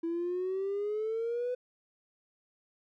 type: exponential sweep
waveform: triangle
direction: up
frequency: 329.6 to 502 Hz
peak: -27 dBFS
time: 0.03-1.55 s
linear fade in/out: 10 ms
effects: tanh soft clip ceiling -27 dBFS